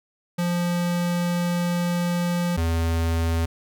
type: tone pair in turn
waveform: square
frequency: 174.61 / 82.69 Hz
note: F3 / E2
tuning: 0 / +6 cents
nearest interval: octave + minor second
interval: 1294 cents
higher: first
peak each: -22 / -21 dBFS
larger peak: second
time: 0.38-2.57 / 2.57-3.46 s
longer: first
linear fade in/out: 10 ms
effects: none